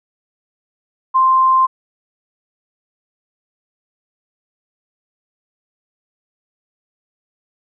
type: tone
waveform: sine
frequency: 1046.5 Hz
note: C6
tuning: in tune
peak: -9 dBFS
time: 1.14-1.67 s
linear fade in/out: 20 ms
effects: none